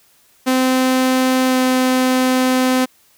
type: tone with pitch glide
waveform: sawtooth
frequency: 258.2 to 256.6 Hz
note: C4 to C4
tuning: -23 to -34 cents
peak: -9 dBFS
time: 0.46-2.86 s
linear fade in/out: 20 ms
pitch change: -11 cents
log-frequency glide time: 1.47-1.56 s
effects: white hiss -54 dBFS RMS until 3.17 s